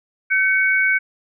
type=tone pair together; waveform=sine; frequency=1534.9 / 2233 Hz; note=G6 / C#7; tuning=-37 / +12 cents; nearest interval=tritone; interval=649 cents; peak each=-17 dBFS; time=0.3-0.99 s; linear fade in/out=20 ms; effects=none